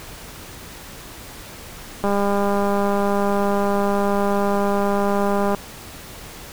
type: click train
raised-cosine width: 1 ms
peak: -8 dBFS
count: 706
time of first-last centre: 2.04-5.547 s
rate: 201 Hz
effects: pink hiss -38 dBFS RMS until 6.52 s